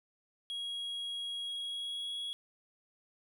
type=tone with pitch glide; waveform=triangle; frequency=3300 to 3336 Hz; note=G#7 to G#7; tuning=-12 to +7 cents; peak=-35 dBFS; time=0.5-2.33 s; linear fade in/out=0 ms; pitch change=+19 cents; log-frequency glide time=1.44-2.14 s; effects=none